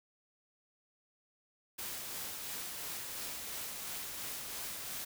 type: noise with tremolo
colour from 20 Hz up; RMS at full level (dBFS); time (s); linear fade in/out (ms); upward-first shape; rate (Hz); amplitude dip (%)
white; -41; 1.78-5.05; 10; sine; 2.9; 25
effects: none